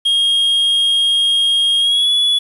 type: tone with pitch glide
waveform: triangle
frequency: 3251 to 3407 Hz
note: G#7 to G#7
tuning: -38 to +44 cents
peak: -10 dBFS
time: 0.05-2.39 s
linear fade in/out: 10 ms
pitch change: +82 cents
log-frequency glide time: 1.8-2.1 s
effects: resampled to 32000 Hz + 7-bit